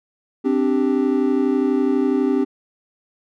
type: chord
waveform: triangle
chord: C suspended second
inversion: none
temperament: equal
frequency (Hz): 261.6 / 293.7 / 392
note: C4 / D4 / G4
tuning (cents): 0 / 0 / 0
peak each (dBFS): -17 / -19 / -19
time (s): 0.44-2.45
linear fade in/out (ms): 20
effects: none